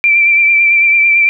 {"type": "tone with vibrato", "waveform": "sine", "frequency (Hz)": 2349, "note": "D7", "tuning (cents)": 0, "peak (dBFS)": -6, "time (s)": [0.04, 1.29], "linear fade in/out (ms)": 0, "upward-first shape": "triangle", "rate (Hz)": 9, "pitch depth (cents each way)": 35, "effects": []}